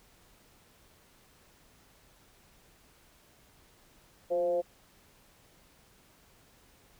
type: tone with frequency modulation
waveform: sine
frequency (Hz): 523.3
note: C5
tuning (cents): 0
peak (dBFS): -26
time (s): 4.3-4.62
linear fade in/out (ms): 20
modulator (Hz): 169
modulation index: 0.6
effects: pink hiss -62 dBFS RMS until 6.99 s